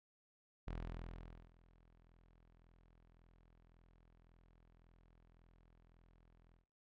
sawtooth tone with ADSR envelope, 41.82 Hz, E1, 26 cents sharp, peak -38 dBFS, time 0.67-6.66 s, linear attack 7 ms, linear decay 830 ms, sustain -24 dB, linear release 130 ms, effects noise-tail reverb RT60 0.4 s tail -19 dB re dry + low-pass 3000 Hz 12 dB/octave

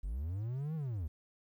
triangle linear two-way sweep, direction up then down, 41.82 to 163.2 to 69.9 Hz, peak -33 dBFS, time 0.03-1.08 s, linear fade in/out 10 ms, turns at 0.75 s, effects 12-bit

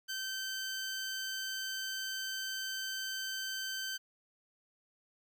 15% pulse tone, 1546 Hz, G6, 24 cents flat, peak -30 dBFS, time 0.08-3.98 s, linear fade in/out 20 ms, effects none

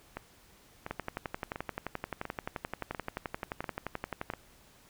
two click trains, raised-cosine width 0.5 ms, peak -19 / -22 dBFS, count 40 / 7, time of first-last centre 0.91-4.301 / 0.17-4.337 s, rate 11.5 / 1.44 Hz, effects pink hiss -60 dBFS RMS until 4.89 s

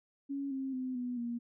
sine tone with pitch steps, 278.1 / 267.2 / 256.8 / 246.8 / 237.1 Hz, C#4 / C4 / C4 / B3 / A#3, +6 / +36 / -32 / -1 / +30 cents, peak -34 dBFS, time 0.29-1.39 s, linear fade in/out 20 ms, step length 220 ms, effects none

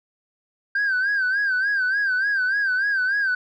sine tone with vibrato, 1574 Hz, G6, 7 cents sharp, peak -17 dBFS, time 0.75-3.35 s, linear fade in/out 5 ms, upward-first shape sine, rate 3.4 Hz, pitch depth 100 cents each way, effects tanh soft clip ceiling -17 dBFS

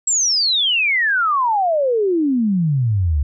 sine exponential sweep, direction down, 7780 to 67.8 Hz, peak -14 dBFS, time 0.07-3.23 s, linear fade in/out 5 ms, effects none

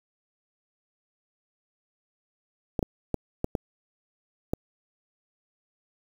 clicks, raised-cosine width 2 ms, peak -12 dBFS, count 6, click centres 2.792 / 2.828 / 3.143 / 3.444 / 3.552 / 4.535 s, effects 7-bit

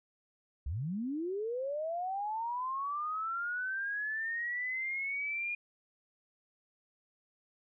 sine linear sweep, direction up, 58.3 to 2435 Hz, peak -33 dBFS, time 0.66-5.55 s, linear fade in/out 5 ms, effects none

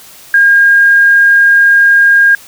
sine tone, 1618 Hz, G#6, 46 cents flat, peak -3 dBFS, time 0.34-2.35 s, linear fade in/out 2 ms, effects white hiss -36 dBFS RMS until 2.47 s

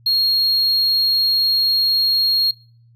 triangle tone, 4269 Hz, C8, 34 cents sharp, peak -13 dBFS, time 0.06-2.51 s, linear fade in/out 5 ms, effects noise-tail reverb RT60 0.5 s tail -25 dB re dry + added 117 Hz sine -48 dBFS peak until 2.95 s

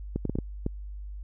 clicks, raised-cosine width 3 ms, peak -15 dBFS, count 6, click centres 0.16 / 0.253 / 0.296 / 0.355 / 0.387 / 0.664 s, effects added 50 Hz sine -36 dBFS peak until 1.23 s

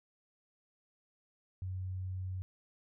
sine tone, 93 Hz, F#2, 9 cents sharp, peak -36 dBFS, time 1.62-2.42 s, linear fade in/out 0 ms, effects none

